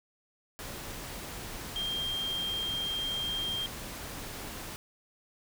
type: tone in noise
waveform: sine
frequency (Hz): 3195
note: G7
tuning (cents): +32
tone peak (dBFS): -31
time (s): 1.76-3.66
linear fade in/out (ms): 0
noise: pink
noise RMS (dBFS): -41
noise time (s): 0.59-4.76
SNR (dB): +7
effects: none